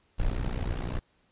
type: noise with amplitude modulation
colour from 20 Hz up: brown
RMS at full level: -26 dBFS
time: 0.18-1 s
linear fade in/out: 20 ms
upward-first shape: sine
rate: 61 Hz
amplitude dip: 90%
effects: pink hiss -68 dBFS RMS until 1.31 s + resampled to 8000 Hz